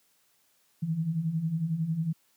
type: beating tone pair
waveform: sine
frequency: 153.9 / 164.9 Hz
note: D#3 / E3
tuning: -19 / +1 cents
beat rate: 11 Hz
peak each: -33 / -27 dBFS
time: 0.82-2.13 s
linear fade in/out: 10 ms
effects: white hiss -68 dBFS RMS until 2.36 s + high-pass 100 Hz 12 dB/octave